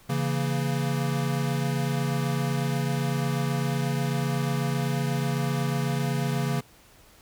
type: chord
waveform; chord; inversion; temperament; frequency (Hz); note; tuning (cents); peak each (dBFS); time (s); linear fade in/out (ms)
square; A# diminished; first; equal with one note detuned; 138.59 / 166.63 / 233.1; C#3 / E3 / A#3; 0 / +19 / 0; -27 / -31 / -33; 0.09-6.61; 10
effects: pink hiss -55 dBFS RMS until 7.21 s